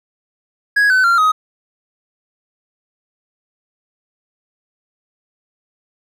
triangle tone with pitch steps, 1661.2 / 1514.6 / 1380.9 / 1259 Hz, G#6 / F#6 / F6 / D#6, 0 / +40 / -20 / +20 cents, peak -8 dBFS, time 0.76-1.32 s, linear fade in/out 10 ms, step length 140 ms, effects none

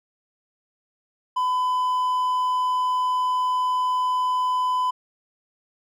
triangle tone, 1006 Hz, B5, 32 cents sharp, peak -18 dBFS, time 1.36-4.91 s, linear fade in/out 10 ms, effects none

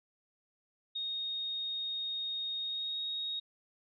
sine tone with pitch glide, 3720 to 3750 Hz, A#7 to A#7, -4 to +10 cents, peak -34 dBFS, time 0.95-3.4 s, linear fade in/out 10 ms, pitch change +14 cents, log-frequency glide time 2.59-2.97 s, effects none

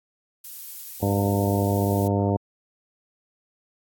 violet noise, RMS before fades -37 dBFS, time 0.44-2.08 s, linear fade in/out 5 ms
harmonic tone, 100 Hz, G2, 35 cents sharp, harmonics 1 / 2 / 3 / 4 / 5 / 6 / 7 / 9, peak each -23 / -26 / -28 / -29 / -30 / -31 / -31 / -33 dBFS, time 1.02-2.37 s, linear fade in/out 10 ms
effects AAC 64 kbps

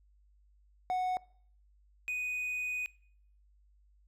triangle tone pair in turn, 737 / 2488 Hz, F#5 / D#7, -7 / -1 cents, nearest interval octave + major sixth, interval 2106 cents, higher second, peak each -27 / -31 dBFS, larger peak first, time 0.9-1.17 / 2.08-2.86 s, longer second, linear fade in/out 0 ms, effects noise-tail reverb RT60 0.6 s tail -23 dB re dry + added 50 Hz sine -62 dBFS peak until 4.07 s

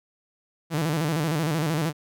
sawtooth tone with vibrato, 156.7 Hz, D#3, 13 cents sharp, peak -19 dBFS, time 0.7-1.93 s, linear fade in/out 50 ms, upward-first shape square, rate 13 Hz, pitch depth 100 cents each way, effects none

